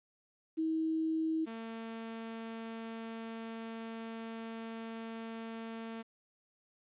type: tone pair in turn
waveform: sine / sawtooth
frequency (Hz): 320 / 226.3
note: D#4 / A3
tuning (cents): +49 / +49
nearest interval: tritone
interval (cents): 600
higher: first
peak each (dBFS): -30 / -37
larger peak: first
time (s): 0.57-1.46 / 1.46-6.03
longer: second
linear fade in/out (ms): 20
effects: resampled to 8000 Hz + 11-bit